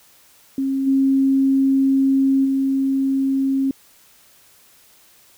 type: tone with level steps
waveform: sine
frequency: 270 Hz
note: C#4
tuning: 45 cents flat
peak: -18 / -13 / -16 dBFS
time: 0.58-3.71 s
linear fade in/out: 2 ms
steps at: 0.86 / 2.44 s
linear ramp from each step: 20 ms
effects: white hiss -52 dBFS RMS until 5.37 s